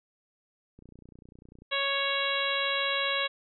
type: click train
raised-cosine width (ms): 3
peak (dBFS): -38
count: 26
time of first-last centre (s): 0.79-1.621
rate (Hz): 30.1
type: harmonic tone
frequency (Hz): 554.4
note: C#5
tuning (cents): 0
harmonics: 1 / 2 / 3 / 4 / 5 / 6 / 7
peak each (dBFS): -34 / -34 / -34 / -34 / -34 / -34 / -34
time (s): 1.71-3.28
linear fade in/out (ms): 20
effects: none